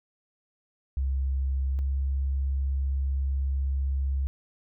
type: tone pair in turn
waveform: sine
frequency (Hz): 67 / 67.9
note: C2 / C#2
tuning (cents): +42 / -35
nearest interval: unison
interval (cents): 23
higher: second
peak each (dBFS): -24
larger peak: neither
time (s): 0.97-1.79 / 1.79-4.27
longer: second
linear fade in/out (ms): 0
effects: none